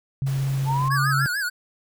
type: tone with pitch glide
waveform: sine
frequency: 135.7 to 136.56 Hz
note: C#3 to C#3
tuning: -36 to -26 cents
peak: -21 dBFS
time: 0.22-1.26 s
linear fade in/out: 0 ms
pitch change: +10 cents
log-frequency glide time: 0.96-1.03 s
type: noise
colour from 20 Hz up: pink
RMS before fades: -39 dBFS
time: 0.26-0.89 s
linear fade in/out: 10 ms
type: linear sweep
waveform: sine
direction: up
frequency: 858 to 1438 Hz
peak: -23 dBFS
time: 0.65-1.29 s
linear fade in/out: 50 ms
type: tone with vibrato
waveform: square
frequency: 1561 Hz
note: G6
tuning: 8 cents flat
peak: -24 dBFS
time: 0.9-1.5 s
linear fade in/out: 20 ms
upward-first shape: sine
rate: 6.7 Hz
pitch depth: 150 cents each way
effects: none